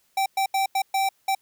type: tone bursts at uneven times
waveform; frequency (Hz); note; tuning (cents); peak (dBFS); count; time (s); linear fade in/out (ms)
square; 777; G5; -16; -21; 6; 0.17-0.26 / 0.37-0.46 / 0.54-0.66 / 0.75-0.82 / 0.94-1.09 / 1.28-1.35; 5
effects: white hiss -66 dBFS RMS until 1.41 s